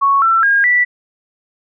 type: tone with pitch steps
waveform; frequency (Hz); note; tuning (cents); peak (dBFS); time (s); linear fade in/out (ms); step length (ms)
sine; 1108.7 / 1341.5 / 1623.2 / 1964.1; C#6 / E6 / G#6 / B6; 0 / +30 / -40 / -10; -9; 0.01-0.85; 20; 210
effects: none